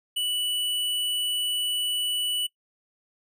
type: tone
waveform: square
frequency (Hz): 2960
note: F#7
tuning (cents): 0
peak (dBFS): -25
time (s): 0.16-2.47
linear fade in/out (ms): 10
effects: noise-tail reverb RT60 0.1 s tail -22 dB re dry

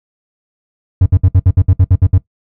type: tone bursts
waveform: triangle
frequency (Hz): 92.5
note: F#2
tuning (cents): 0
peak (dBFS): -3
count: 11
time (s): 1.01-2.18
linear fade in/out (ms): 5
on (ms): 50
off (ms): 62
effects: noise-tail reverb RT60 0.1 s tail -17 dB re dry

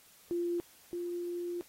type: tone pair in turn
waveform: sine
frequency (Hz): 346.2 / 349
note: F4 / F4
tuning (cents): -15 / -1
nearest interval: unison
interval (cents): 14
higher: second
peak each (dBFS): -30 / -34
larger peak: first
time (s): 0.31-0.6 / 0.93-1.61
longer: second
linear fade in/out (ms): 0
effects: white hiss -60 dBFS RMS until 1.68 s + AAC 48 kbps

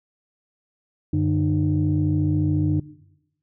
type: tone cluster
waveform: sine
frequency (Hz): 93.6 / 147.8 / 304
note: F#2 / D3 / D#4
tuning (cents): +20 / +11 / -40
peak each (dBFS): -22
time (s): 1.13-2.8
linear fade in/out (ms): 5
effects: noise-tail reverb RT60 0.9 s tail -18 dB re dry + tanh soft clip ceiling -11 dBFS

